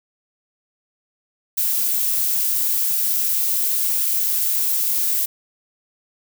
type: noise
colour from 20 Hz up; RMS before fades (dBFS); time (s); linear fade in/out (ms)
violet; -20; 1.57-5.26; 10
effects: none